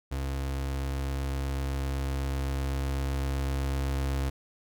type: tone with level ramp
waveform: 35% pulse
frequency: 67.9 Hz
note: C#2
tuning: 35 cents flat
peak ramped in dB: -28 to -25 dBFS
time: 0.11-4.3 s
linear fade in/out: 10 ms
effects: none